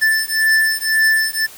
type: beating tone pair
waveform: square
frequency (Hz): 1760 / 1761.9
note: A6 / A6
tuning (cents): 0 / +2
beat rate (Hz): 1.9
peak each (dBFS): -17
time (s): 0.01-1.47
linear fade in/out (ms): 20
effects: white hiss -39 dBFS RMS until 1.57 s